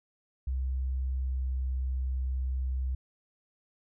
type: tone with pitch glide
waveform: sine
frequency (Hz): 65 to 64.59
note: C2 to C2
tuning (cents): -11 to -22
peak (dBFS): -28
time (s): 0.47-2.95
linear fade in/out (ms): 5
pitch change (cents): -11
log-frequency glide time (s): 1.19-1.39
effects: none